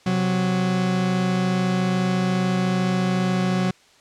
40% pulse tone pair together, 130.5 / 184.55 Hz, C3 / F#3, -4 / -4 cents, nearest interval tritone, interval 600 cents, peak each -26 / -19 dBFS, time 0.06-3.71 s, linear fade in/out 5 ms, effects white hiss -54 dBFS RMS until 4 s + low-pass 6000 Hz 12 dB/octave

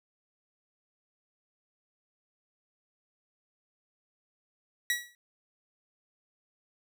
sawtooth tone with exponential decay, 1929 Hz, B6, 41 cents flat, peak -20 dBFS, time 4.9-5.15 s, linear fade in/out 1 ms, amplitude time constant 53 ms, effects none

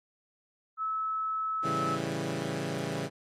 sine tone, 1300 Hz, E6, 24 cents flat, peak -29 dBFS, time 0.77-1.99 s, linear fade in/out 50 ms
15% pulse chord, A dominant seventh, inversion none, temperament equal, 110 / 138.59 / 164.81 / 196 Hz, A2 / C#3 / E3 / G3, 0 / 0 / 0 / 0 cents, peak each -35 / -29 / -29 / -32 dBFS, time 1.62-3.1 s, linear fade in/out 50 ms
effects low-pass 9000 Hz 12 dB/octave + AAC 64 kbps

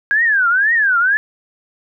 sine tone with vibrato, 1612 Hz, G6, 48 cents sharp, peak -11 dBFS, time 0.11-1.17 s, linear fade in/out 0 ms, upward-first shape triangle, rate 2 Hz, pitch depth 300 cents each way, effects none

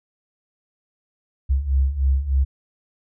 sine beating tone pair, 65.41 / 68.71 Hz, C2 / C#2, 0 / -15 cents, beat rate 3.3 Hz, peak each -22 / -18 dBFS, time 1.49-2.45 s, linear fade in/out 20 ms, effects none

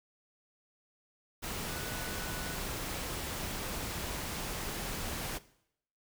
sine tone in noise, 1480 Hz, F#6, in tune, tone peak -47 dBFS, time 1.68-2.56 s, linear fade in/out 20 ms, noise pink, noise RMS -38 dBFS, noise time 1.42-5.39 s, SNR -12 dB, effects noise-tail reverb RT60 0.7 s tail -18 dB re dry

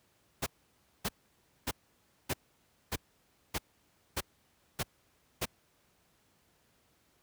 pink noise bursts, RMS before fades -32 dBFS, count 9, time 0.42-5.456 s, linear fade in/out 10 ms, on 44 ms, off 580 ms, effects pink hiss -70 dBFS RMS until 7.22 s + high-pass 60 Hz 12 dB/octave

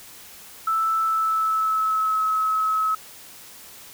sine tone with pitch glide, 1318.5 to 1287.6 Hz, E6 to E6, 0 to -41 cents, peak -19 dBFS, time 0.67-2.95 s, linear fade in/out 5 ms, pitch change -41 cents, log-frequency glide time 1-2.23 s, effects white hiss -44 dBFS RMS until 3.93 s

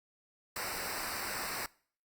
pink noise with comb filter, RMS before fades -38 dBFS, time 0.56-1.66 s, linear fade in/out 2 ms, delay 0.3 ms, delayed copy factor -0.85, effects noise-tail reverb RT60 0.5 s tail -23 dB re dry + Opus 48 kbps

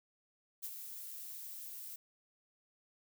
violet noise with ADSR envelope, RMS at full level -40 dBFS, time 0.62-1.96 s, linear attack 26 ms, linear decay 43 ms, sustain -7 dB, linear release 4 ms, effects none

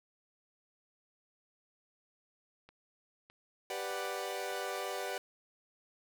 click train, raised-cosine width 0.3 ms, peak -39 dBFS, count 4, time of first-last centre 2.69-4.519 s, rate 1.64 Hz
sawtooth chord, G major seventh, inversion none, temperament equal, 392 / 493.9 / 587.3 / 740 Hz, G4 / B4 / D5 / F#5, 0 / 0 / 0 / 0 cents, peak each -38 dBFS, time 3.7-5.18 s, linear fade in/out 2 ms
effects none

